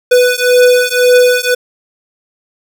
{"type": "beating tone pair", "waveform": "square", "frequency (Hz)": [494.7, 496.6], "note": ["B4", "B4"], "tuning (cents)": [3, 9], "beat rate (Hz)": 1.9, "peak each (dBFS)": -10, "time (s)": [0.11, 1.55], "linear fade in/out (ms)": 10, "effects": []}